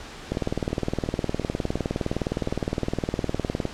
two click trains, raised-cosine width 2 ms, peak -24 / -11 dBFS, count 8 / 66, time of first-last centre 0.35-2.841 / 0.32-3.653 s, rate 2.81 / 19.5 Hz, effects pink hiss -40 dBFS RMS until 3.73 s + low-pass 6000 Hz 12 dB/octave

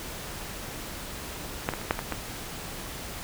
clicks, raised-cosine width 0.5 ms, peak -10 / -16 / -23 / -7 / -15 / -13 dBFS, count 6, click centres 1.689 / 1.737 / 1.815 / 1.909 / 1.991 / 2.123 s, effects pink hiss -38 dBFS RMS until 3.23 s

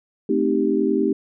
sine chord, A half-diminished seventh, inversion none, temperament equal, 220 / 261.6 / 311.1 / 392 Hz, A3 / C4 / Eb4 / G4, 0 / 0 / 0 / 0 cents, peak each -24 / -23 / -22 / -21 dBFS, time 0.29-1.13 s, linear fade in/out 5 ms, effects none

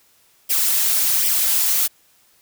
blue noise with flanger, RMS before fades -18 dBFS, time 0.49-1.88 s, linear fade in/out 20 ms, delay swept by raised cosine 0.36 to 5.76 ms, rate 1.3 Hz, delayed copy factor +0.65, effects white hiss -57 dBFS RMS until 2.41 s

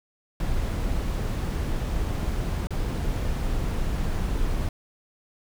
brown noise with dropouts, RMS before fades -26 dBFS, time 0.4-4.69 s, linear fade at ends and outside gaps 2 ms, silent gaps 2.671-2.706 s, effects none

